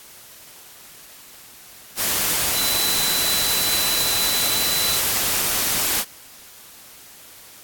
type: tone in noise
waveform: sine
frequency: 3996 Hz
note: B7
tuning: 20 cents sharp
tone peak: -23 dBFS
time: 2.53-5 s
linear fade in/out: 50 ms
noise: white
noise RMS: -21 dBFS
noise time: 1.96-6.05 s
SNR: -5 dB
effects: white hiss -44 dBFS RMS until 7.63 s + AAC 64 kbps